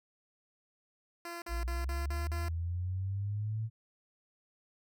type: tone bursts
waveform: 10% pulse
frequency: 342.4 Hz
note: F4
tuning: 34 cents flat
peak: -32 dBFS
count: 6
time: 1.25-2.485 s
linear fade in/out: 2 ms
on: 170 ms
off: 43 ms
type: linear sweep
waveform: sine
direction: up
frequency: 55.2 to 112.7 Hz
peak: -32 dBFS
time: 1.48-3.7 s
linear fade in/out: 50 ms
effects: none